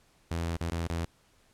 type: tone with dropouts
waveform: sawtooth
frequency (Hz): 83.8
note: E2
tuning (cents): +29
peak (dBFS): -26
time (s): 0.31-1.05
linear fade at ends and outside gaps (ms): 0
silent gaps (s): 0.566-0.61 / 0.699-0.72 / 0.873-0.9
effects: pink hiss -65 dBFS RMS until 1.53 s + low-pass 11000 Hz 12 dB/octave